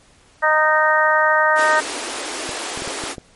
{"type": "harmonic tone", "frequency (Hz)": 309.4, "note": "D#4", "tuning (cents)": -10, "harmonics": [2, 3, 4, 5, 6], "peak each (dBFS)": [-19, -19, -19, -19, -19], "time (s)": [0.42, 1.81], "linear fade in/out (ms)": 20}
{"type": "high-pass noise", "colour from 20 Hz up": "pink", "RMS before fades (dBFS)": -27, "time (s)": [1.55, 3.16], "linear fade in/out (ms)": 50, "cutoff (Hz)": 270, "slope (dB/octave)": 48}
{"type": "clicks", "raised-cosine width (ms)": 2, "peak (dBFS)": -18, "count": 6, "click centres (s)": [2.492, 2.775, 2.821, 2.876, 3.038, 3.182]}
{"effects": ["pink hiss -52 dBFS RMS until 3.35 s", "MP3 48 kbps"]}